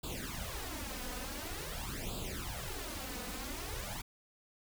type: noise with flanger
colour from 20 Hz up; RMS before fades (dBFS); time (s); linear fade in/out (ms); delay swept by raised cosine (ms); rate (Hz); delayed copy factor
pink; -41; 0.03-4.02; 10; 0.25 to 4.05; 0.47; +0.85
effects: none